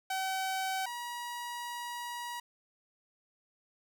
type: tone pair in turn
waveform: sawtooth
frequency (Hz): 762 / 960.1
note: G5 / B5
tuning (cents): -49 / -49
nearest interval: major third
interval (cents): 400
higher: second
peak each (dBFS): -28 / -34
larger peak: first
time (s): 0.1-0.86 / 0.86-2.4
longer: second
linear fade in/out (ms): 5
effects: none